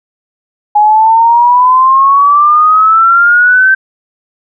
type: exponential sweep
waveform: sine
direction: up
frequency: 830.6 to 1560 Hz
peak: -3 dBFS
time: 0.75-3.75 s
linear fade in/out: 10 ms
effects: none